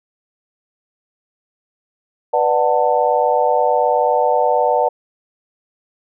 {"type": "chord", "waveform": "sine", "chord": "B minor seventh", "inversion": "none", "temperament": "just", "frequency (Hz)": [493.9, 592.7, 740.8, 889], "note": ["B4", "D5", "F#5", "A5"], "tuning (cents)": [0, 16, 2, 18], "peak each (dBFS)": -18, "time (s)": [2.33, 4.89], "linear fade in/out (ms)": 10, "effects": []}